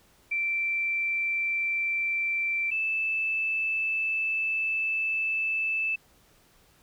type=tone pair in turn; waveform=sine; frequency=2344 / 2631 Hz; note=D7 / E7; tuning=-4 / -4 cents; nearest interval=major second; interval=200 cents; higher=second; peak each=-25 dBFS; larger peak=neither; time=0.31-2.71 / 2.71-5.96 s; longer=second; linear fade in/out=10 ms; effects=pink hiss -61 dBFS RMS until 6.82 s